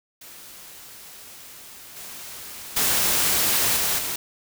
white noise with level steps, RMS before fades -43 / -38 / -21 / -23 / -28 dBFS, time 0.21-4.16 s, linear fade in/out 5 ms, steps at 1.96 / 2.76 / 3.76 / 3.98 s, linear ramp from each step 10 ms, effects none

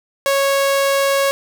sawtooth tone, 552 Hz, C#5, 7 cents flat, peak -10 dBFS, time 0.26-1.31 s, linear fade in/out 0 ms, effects none

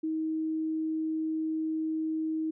sine tone, 316.6 Hz, D#4, 30 cents sharp, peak -28 dBFS, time 0.03-2.51 s, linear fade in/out 10 ms, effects none

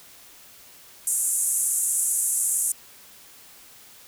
white band-pass noise, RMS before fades -24 dBFS, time 1.07-2.72 s, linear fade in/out 2 ms, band 7400 to 11000 Hz, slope 48 dB/octave, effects white hiss -49 dBFS RMS until 4.07 s

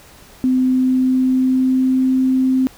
sine tone with pitch glide, 256.9 to 260.3 Hz, C4 to C4, -32 to -9 cents, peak -12 dBFS, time 0.44-2.67 s, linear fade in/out 0 ms, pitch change +23 cents, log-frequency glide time 0.58-2.2 s, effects pink hiss -44 dBFS RMS until 2.77 s

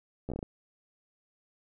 slowing click train, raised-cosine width 2 ms, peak -23 dBFS, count 7, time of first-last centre 0.29-0.429 s, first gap 12 ms, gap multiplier 1.26, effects none

